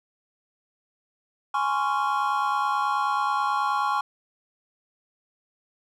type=chord; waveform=triangle; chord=Db major seventh; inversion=second; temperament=just; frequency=831.5 / 1039.4 / 1108.7 / 1385.9 Hz; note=Ab5 / C6 / Db6 / F6; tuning=+2 / -12 / 0 / -14 cents; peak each=-25 / -28 / -24 / -29 dBFS; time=1.54-4.01 s; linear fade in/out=5 ms; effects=none